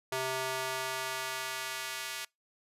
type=tone with high-pass filter sweep; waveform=square; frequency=130.81 Hz; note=C3; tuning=in tune; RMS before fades=-36 dBFS; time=0.12-2.25 s; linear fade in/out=5 ms; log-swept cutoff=520 to 2000 Hz; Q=0.75; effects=noise-tail reverb RT60 0.2 s tail -26 dB re dry + resampled to 32000 Hz